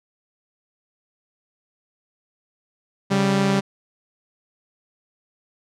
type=tone pair together; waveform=sawtooth; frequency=138.59 / 196 Hz; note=C#3 / G3; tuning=0 / 0 cents; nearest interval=tritone; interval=600 cents; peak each=-20 / -14 dBFS; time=3.1-3.61 s; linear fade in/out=20 ms; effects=low-pass 7000 Hz 12 dB/octave